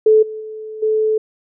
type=tone with level steps; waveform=sine; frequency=434.4 Hz; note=A4; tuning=22 cents flat; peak=-7 / -25 / -27 / -13 dBFS; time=0.06-1.18 s; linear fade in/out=5 ms; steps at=0.22 / 0.4 / 0.82 s; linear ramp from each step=10 ms; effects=none